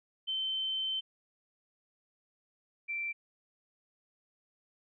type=tone pair in turn; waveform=sine; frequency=3087 / 2346 Hz; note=G7 / D7; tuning=-27 / -2 cents; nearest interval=perfect fourth; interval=475 cents; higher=first; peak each=-31 / -33 dBFS; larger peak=first; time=0.27-1.01 / 2.88-3.13 s; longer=first; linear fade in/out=20 ms; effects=none